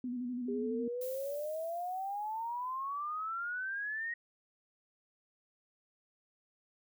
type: tone with vibrato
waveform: sine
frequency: 246.9 Hz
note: B3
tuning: in tune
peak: -35 dBFS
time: 0.04-0.88 s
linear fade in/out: 2 ms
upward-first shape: square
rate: 12 Hz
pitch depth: 39 cents each way
type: exponential sweep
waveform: sine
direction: up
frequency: 399.3 to 1892 Hz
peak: -35 dBFS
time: 0.48-4.14 s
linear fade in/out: 5 ms
type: noise with exponential decay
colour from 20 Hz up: violet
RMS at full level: -46 dBFS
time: 1.01-3.5 s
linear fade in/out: 5 ms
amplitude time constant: 540 ms
effects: none